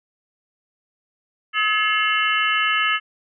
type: harmonic tone with a mistuned harmonic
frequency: 427.2 Hz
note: G#4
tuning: 49 cents sharp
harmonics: 3 / 4 / 5 / 6 / 7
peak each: -22 / -23 / -24 / -25 / -25 dBFS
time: 1.53-3 s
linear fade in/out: 50 ms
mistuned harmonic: 6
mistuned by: +100 cents
effects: none